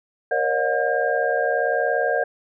sine tone cluster, 470.8 / 548 / 609 / 721 / 1607 Hz, A#4 / C#5 / D#5 / F#5 / G6, +17 / -20 / -37 / -45 / +43 cents, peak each -25 dBFS, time 0.31-2.24 s, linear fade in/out 5 ms, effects none

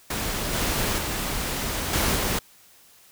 pink noise with level steps, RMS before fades -28 / -25 / -28 / -23 / -25 dBFS, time 0.1-2.39 s, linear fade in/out 5 ms, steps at 0.53 / 0.98 / 1.93 / 2.15 s, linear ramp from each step 2 ms, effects white hiss -54 dBFS RMS until 3.11 s

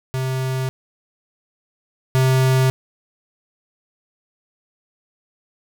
square tone pair in turn, 130.81 / 130.81 Hz, C3 / C3, 0 / 0 cents, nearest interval unison, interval 0 cents, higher neither, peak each -21 / -14 dBFS, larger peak second, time 0.14-0.69 / 2.15-2.7 s, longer neither, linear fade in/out 0 ms, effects none

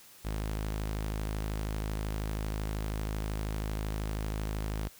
sawtooth tone, 52.8 Hz, G#1, 29 cents sharp, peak -28 dBFS, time 0.24-4.89 s, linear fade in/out 20 ms, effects white hiss -55 dBFS RMS until 4.99 s

